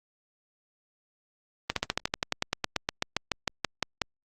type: slowing click train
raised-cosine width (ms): 0.2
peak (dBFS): -8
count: 21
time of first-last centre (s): 1.7-4.017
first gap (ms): 63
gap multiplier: 1.06
effects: Opus 32 kbps